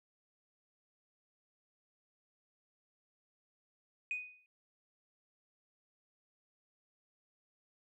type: tone with exponential decay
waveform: sine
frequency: 2489 Hz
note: D#7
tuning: in tune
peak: -31 dBFS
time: 4.11-4.46 s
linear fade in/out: 1 ms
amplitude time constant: 75 ms
effects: tanh soft clip ceiling -30 dBFS